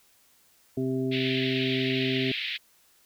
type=harmonic tone; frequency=130.81 Hz; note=C3; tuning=in tune; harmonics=1 / 2 / 3 / 5; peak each=-32 / -28 / -30 / -42 dBFS; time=0.77-2.32 s; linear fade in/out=5 ms
type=band-pass noise; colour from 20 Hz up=white; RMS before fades=-32 dBFS; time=1.11-2.58 s; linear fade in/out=20 ms; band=1900 to 3800 Hz; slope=48 dB/octave
effects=white hiss -62 dBFS RMS until 3.05 s